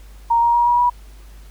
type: tone with pitch steps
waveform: sine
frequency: 932.3 / 942 / 951.9 / 961.8 / 971.9 Hz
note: A#5 / A#5 / A#5 / B5 / B5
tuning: 0 / +18 / +36 / -46 / -28 cents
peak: -12 dBFS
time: 0.3-0.9 s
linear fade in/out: 10 ms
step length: 120 ms
effects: added 50 Hz sine -38 dBFS peak until 1.5 s + pink hiss -51 dBFS RMS until 1.5 s